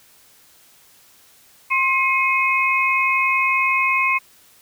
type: tone cluster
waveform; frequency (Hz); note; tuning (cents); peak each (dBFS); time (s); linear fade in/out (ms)
sine; 1062 / 2159 / 2528; C6 / C#7 / D#7; +25 / -46 / +27; -20; 1.7-4.19; 20
effects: white hiss -52 dBFS RMS until 4.61 s